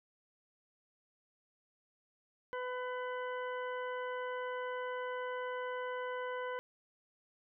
harmonic tone, 501 Hz, B4, 25 cents sharp, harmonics 1 / 2 / 3 / 4 / 6, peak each -39 / -42 / -45 / -50 / -56 dBFS, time 2.53-6.59 s, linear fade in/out 0 ms, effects none

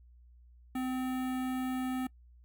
square tone with notch filter, 257 Hz, C4, 31 cents flat, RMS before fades -34 dBFS, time 0.75-2.07 s, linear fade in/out 5 ms, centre 5200 Hz, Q 0.69, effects noise-tail reverb RT60 0.1 s tail -23 dB re dry + added 60 Hz sine -55 dBFS peak until 2.44 s

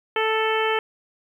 harmonic tone, 440 Hz, A4, in tune, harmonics 1 / 2 / 3 / 4 / 5 / 6 / 7, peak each -23 / -26 / -28 / -29 / -30 / -31 / -31 dBFS, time 0.16-0.79 s, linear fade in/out 2 ms, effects 9-bit

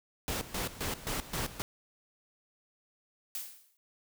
pink noise with tremolo, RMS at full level -34 dBFS, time 0.28-1.62 s, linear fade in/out 0 ms, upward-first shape square, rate 3.8 Hz, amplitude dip 80%
blue noise with exponential decay, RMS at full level -35 dBFS, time 3.35-3.77 s, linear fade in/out 1 ms, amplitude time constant 90 ms
effects none

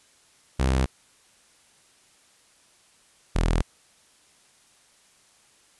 sawtooth tone pair in turn, 65.41 / 41.09 Hz, C2 / E1, 0 / -5 cents, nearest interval minor sixth, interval 805 cents, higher first, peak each -16 dBFS, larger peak neither, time 0.59-0.86 / 3.35-3.62 s, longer neither, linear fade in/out 10 ms, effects white hiss -59 dBFS RMS until 5.79 s + resampled to 24000 Hz

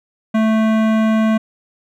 sine tone with hard clipping, 220 Hz, A3, in tune, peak -14 dBFS, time 0.34-1.38 s, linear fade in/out 10 ms, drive 17 dB, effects none

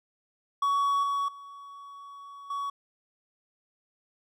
triangle tone with level steps, 1124 Hz, C#6, 24 cents sharp, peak -21 / -24 / -41 / -28 dBFS, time 0.62-2.7 s, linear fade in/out 5 ms, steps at 1.03 / 1.28 / 2.5 s, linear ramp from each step 5 ms, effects none

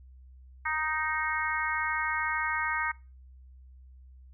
harmonic tone, 311.1 Hz, D#4, in tune, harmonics 3 / 4 / 5 / 6 / 7, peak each -34 / -34 / -34 / -34 / -34 dBFS, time 0.65-2.92 s, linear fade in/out 10 ms, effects noise-tail reverb RT60 0.3 s tail -23 dB re dry + added 64 Hz sine -49 dBFS peak until 4.33 s

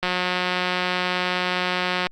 click train, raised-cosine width 0.3 ms, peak -7 dBFS, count 370, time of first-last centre 0.03-2.069 s, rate 181 Hz, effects Opus 48 kbps

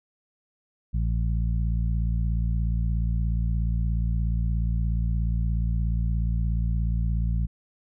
harmonic tone, 56.9 Hz, A#1, 41 cents flat, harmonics 1 / 2 / 3 / 4, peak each -23 / -29 / -32 / -45 dBFS, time 0.93-7.47 s, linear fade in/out 20 ms, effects none

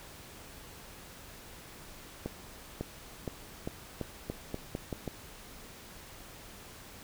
accelerating click train, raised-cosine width 2 ms, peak -21 dBFS, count 10, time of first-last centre 2.26-5.077 s, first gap 550 ms, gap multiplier 0.85, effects pink hiss -50 dBFS RMS until 7.03 s

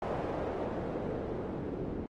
white noise with low-pass filter sweep, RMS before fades -36 dBFS, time 0.02-2.06 s, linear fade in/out 2 ms, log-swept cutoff 660 to 330 Hz, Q 1.4, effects AAC 32 kbps

